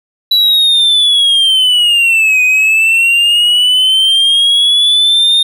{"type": "linear two-way sweep", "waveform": "triangle", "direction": "down then up", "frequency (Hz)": [3951, 2489, 3669], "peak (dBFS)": -5, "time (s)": [0.31, 5.43], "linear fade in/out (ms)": 5, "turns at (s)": 2.42, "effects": []}